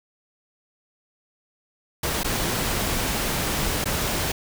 pink noise with dropouts, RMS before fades -25 dBFS, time 2.03-4.32 s, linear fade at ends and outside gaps 5 ms, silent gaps 2.234-2.244 / 3.843-3.856 s, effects none

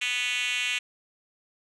5% pulse tone with high-pass filter, 246.9 Hz, B3, in tune, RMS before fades -28 dBFS, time 0.01-0.79 s, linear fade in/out 10 ms, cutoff 2600 Hz, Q 3.2, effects resampled to 24000 Hz

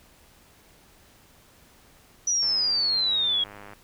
sine exponential sweep, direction down, 5940 to 3284 Hz, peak -21 dBFS, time 2.27-3.44 s, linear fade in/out 5 ms
click train, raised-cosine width 0.5 ms, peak -28 dBFS, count 134, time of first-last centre 2.43-3.734 s, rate 102 Hz
effects pink hiss -56 dBFS RMS until 3.83 s

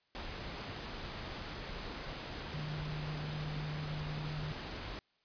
sine tone in noise, 151.1 Hz, D3, 50 cents sharp, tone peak -38 dBFS, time 2.54-4.52 s, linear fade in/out 0 ms, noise pink, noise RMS -43 dBFS, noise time 0.15-4.99 s, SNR +2 dB, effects white hiss -75 dBFS RMS until 5.24 s + resampled to 11025 Hz

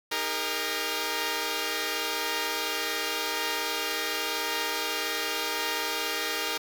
5% pulse chord, D# suspended fourth, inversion none, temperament equal with one note detuned, 311.1 / 404.9 / 466.2 Hz, D#4 / G#4 / A#4, 0 / -44 / 0 cents, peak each -24 / -22 / -19 dBFS, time 0.11-6.58 s, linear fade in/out 10 ms, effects 8-bit

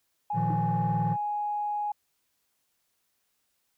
sine tone, 832 Hz, G#5, 3 cents sharp, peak -27 dBFS, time 0.3-1.92 s, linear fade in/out 5 ms
triangle chord, Bb suspended fourth, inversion none, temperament equal, 116.54 / 155.56 / 174.61 Hz, Bb2 / Eb3 / F3, 0 / 0 / 0 cents, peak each -27 dBFS, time 0.33-1.17 s, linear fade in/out 50 ms
sine tone with exponential decay, 310.5 Hz, D#4, 3 cents flat, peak -30 dBFS, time 0.5-0.62 s, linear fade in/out 2 ms, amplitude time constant 25 ms
effects tanh soft clip ceiling -18 dBFS + white hiss -75 dBFS RMS until 3.77 s

